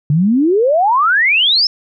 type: exponential sweep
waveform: sine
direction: up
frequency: 139.9 to 5360 Hz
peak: -9 dBFS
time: 0.1-1.67 s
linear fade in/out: 2 ms
effects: none